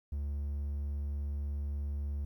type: tone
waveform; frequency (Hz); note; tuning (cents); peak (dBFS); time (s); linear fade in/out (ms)
triangle; 71.7; D2; -41; -31; 0.12-2.25; 5
effects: 12-bit